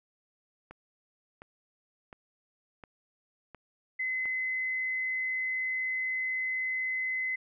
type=click train; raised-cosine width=0.5 ms; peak=-31 dBFS; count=6; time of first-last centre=0.71-4.256 s; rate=1.41 Hz
type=tone; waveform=sine; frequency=2039 Hz; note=C7; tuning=45 cents flat; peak=-29 dBFS; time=3.99-7.36 s; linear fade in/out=10 ms
effects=none